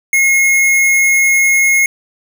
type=tone; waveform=square; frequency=2161 Hz; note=C#7; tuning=45 cents flat; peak=-9 dBFS; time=0.13-1.86 s; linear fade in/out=2 ms; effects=none